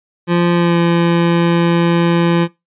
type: tone with pitch glide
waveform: 25% pulse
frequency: 173.3 to 170.32 Hz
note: F3 to F3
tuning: -13 to -43 cents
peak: -7 dBFS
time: 0.27-2.48 s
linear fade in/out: 50 ms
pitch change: -30 cents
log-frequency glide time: 0.53-0.78 s
effects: noise-tail reverb RT60 0.2 s tail -20 dB re dry + resampled to 8000 Hz